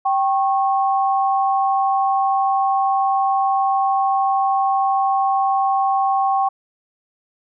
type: tone pair together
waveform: sine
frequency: 779.8 / 1093 Hz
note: G5 / C#6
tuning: -9 / -25 cents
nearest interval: tritone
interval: 584 cents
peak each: -16 / -21 dBFS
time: 0.05-6.49 s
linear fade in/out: 10 ms
effects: none